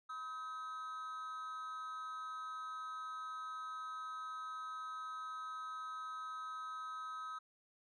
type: tone with amplitude modulation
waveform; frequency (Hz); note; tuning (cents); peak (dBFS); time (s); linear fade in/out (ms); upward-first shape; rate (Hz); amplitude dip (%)
triangle; 1276; D#6; +43; -38; 0.09-7.39; 10; sine; 276; 60
effects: resampled to 22050 Hz